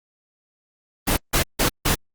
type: noise bursts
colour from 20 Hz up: pink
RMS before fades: -19 dBFS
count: 4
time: 1.07-1.95 s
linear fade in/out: 10 ms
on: 100 ms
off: 160 ms
effects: Opus 24 kbps